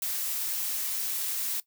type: noise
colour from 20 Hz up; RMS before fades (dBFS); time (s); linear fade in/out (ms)
blue; -31; 0.02-1.6; 2
effects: noise-tail reverb RT60 0.1 s tail -18 dB re dry